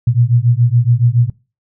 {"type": "beating tone pair", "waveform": "sine", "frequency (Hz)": [116.54, 123.64], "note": ["A#2", "B2"], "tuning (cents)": [0, 2], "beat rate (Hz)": 7.1, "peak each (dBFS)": [-12, -12], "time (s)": [0.07, 1.3], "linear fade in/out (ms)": 5, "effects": ["noise-tail reverb RT60 0.3 s tail -22 dB re dry"]}